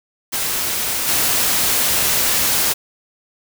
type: noise with level steps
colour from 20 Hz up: white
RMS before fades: -21 / -17 dBFS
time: 0.32-2.74 s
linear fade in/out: 20 ms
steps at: 1.07 s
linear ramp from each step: 20 ms
effects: none